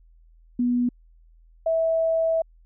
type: tone pair in turn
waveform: sine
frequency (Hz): 244.3 / 652.2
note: B3 / E5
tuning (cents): -19 / -19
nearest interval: octave + perfect fourth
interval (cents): 1700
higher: second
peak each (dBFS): -19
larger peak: neither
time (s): 0.59-0.89 / 1.66-2.42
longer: second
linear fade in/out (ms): 5
effects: added 41 Hz sine -51 dBFS peak until 2.65 s